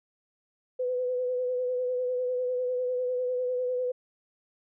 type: tone with vibrato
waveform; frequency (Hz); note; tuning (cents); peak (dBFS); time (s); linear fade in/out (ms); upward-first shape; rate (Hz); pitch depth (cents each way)
sine; 501; B4; +25; -26; 0.79-3.92; 10; sine; 10; 28
effects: none